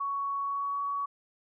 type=tone with pitch glide; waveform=sine; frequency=1116 to 1127 Hz; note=C#6 to C#6; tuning=+11 to +28 cents; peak=-29 dBFS; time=0-1.06 s; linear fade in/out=10 ms; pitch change=+17 cents; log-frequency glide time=0.42-0.77 s; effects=none